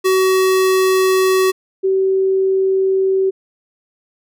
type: tone pair in turn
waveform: square / sine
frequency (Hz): 376.9 / 382.8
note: F#4 / G4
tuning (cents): +32 / -41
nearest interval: unison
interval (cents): 27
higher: second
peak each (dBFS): -12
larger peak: neither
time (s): 0.04-1.52 / 1.83-3.31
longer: neither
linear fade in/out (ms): 20
effects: none